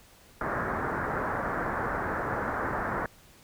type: low-pass noise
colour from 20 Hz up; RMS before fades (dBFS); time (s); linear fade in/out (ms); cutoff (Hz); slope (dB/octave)
white; -31; 0.41-3.06; 2; 1700; 48
effects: pink hiss -56 dBFS RMS until 3.43 s